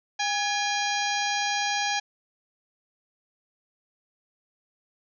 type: harmonic tone with a mistuned harmonic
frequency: 810 Hz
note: G#5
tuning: 43 cents flat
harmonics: 1 / 2 / 3 / 4 / 5 / 6 / 7 / 8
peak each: -28 / -31 / -33 / -34 / -35 / -36 / -36 / -37 dBFS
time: 0.19-2 s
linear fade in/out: 10 ms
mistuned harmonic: 2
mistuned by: +68 cents
effects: none